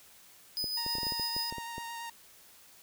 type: tone with tremolo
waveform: 45% pulse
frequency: 5000 Hz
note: D#8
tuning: 8 cents sharp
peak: -30 dBFS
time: 0.57-1.5 s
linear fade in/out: 0 ms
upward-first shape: sine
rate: 6.4 Hz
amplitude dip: 35%
type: clicks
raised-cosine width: 2 ms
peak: -28 dBFS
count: 12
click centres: 0.642 / 0.864 / 0.953 / 0.984 / 1.032 / 1.068 / 1.122 / 1.197 / 1.365 / 1.525 / 1.583 / 1.781 s
type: tone with vibrato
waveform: sawtooth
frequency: 930 Hz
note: A#5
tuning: 4 cents flat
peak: -35 dBFS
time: 0.77-2.1 s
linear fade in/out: 5 ms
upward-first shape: sine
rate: 8.9 Hz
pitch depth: 13 cents each way
effects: white hiss -57 dBFS RMS until 2.82 s